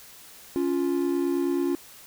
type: tone pair together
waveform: triangle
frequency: 280 / 349.2 Hz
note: C#4 / F4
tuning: +18 / 0 cents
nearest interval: major third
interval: 382 cents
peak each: -24 / -23 dBFS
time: 0.56-1.75 s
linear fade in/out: 0 ms
effects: white hiss -48 dBFS RMS until 2.06 s